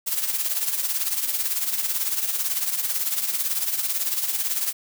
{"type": "noise with tremolo", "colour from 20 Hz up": "blue", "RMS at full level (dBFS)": -22, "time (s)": [0.06, 4.73], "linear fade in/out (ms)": 20, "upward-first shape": "triangle", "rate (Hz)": 18, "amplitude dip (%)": 70, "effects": []}